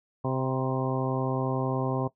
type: harmonic tone with a mistuned harmonic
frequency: 130.81 Hz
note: C3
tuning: in tune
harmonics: 1 / 2 / 3 / 4 / 5 / 6 / 7 / 8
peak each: -29 / -32 / -34 / -35 / -36 / -37 / -37 / -38 dBFS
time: 0.24-2.08 s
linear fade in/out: 10 ms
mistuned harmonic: 7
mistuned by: +51 cents
effects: noise-tail reverb RT60 0.1 s tail -17 dB re dry